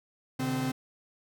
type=tone cluster; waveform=45% pulse; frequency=126.8 / 147.3 / 259.5 Hz; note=B2 / D3 / C4; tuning=+46 / +6 / -14 cents; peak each=-36 / -35 / -30 dBFS; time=0.39-0.72 s; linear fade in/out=10 ms; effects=none